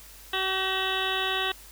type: harmonic tone with a mistuned harmonic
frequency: 379.3 Hz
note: F#4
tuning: 43 cents sharp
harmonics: 1 / 2 / 3 / 4 / 5 / 7 / 8 / 9 / 10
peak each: -34 / -34 / -34 / -34 / -34 / -34 / -34 / -34 / -34 dBFS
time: 0.33-1.52 s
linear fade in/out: 5 ms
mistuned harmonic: 4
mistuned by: +20 cents
effects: added 49 Hz sine -51 dBFS peak until 1.71 s + white hiss -49 dBFS RMS until 1.71 s